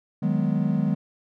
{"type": "chord", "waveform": "triangle", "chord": "G# minor seventh", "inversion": "second", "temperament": "equal", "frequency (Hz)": [155.56, 185, 207.7, 246.9], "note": ["D#3", "F#3", "G#3", "B3"], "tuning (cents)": [0, 0, 0, 0], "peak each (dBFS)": [-24, -24, -23, -27], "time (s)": [0.22, 0.95], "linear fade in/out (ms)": 10, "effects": []}